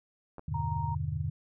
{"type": "clicks", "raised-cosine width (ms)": 1, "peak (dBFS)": -30, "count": 2, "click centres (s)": [0.383, 0.394]}
{"type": "chord", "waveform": "sine", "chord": "E minor seventh", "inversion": "none", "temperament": "just", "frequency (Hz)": [82.41, 98.89, 123.61, 148.33], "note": ["E2", "G2", "B2", "D3"], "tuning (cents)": [0, 16, 2, 18], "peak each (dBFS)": [-36, -36, -37, -34], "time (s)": [0.48, 1.3], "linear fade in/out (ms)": 5}
{"type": "tone", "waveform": "sine", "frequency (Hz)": 932.3, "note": "A#5", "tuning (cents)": 0, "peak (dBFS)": -34, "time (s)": [0.54, 0.95], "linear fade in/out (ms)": 5}
{"effects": []}